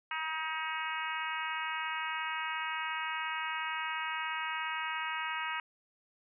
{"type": "harmonic tone", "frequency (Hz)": 317.1, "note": "D#4", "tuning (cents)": 33, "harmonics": [3, 4, 5, 6, 7, 8, 9], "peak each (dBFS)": [-39, -40, -41, -42, -42, -43, -44], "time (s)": [0.11, 5.6], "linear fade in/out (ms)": 2, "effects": []}